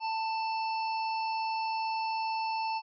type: harmonic tone with a mistuned harmonic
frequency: 883 Hz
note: A5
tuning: 6 cents sharp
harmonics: 1 / 3 / 5 / 6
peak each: -30 / -40 / -44 / -46 dBFS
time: 0-2.82 s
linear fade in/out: 50 ms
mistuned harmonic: 1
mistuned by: +16 cents
effects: none